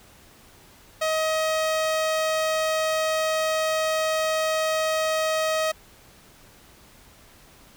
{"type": "tone with notch filter", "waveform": "sawtooth", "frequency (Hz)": 632, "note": "D#5", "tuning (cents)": 27, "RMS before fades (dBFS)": -24, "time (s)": [1.01, 5.72], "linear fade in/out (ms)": 10, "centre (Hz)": 12000, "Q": 1.5, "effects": ["pink hiss -52 dBFS RMS until 7.76 s"]}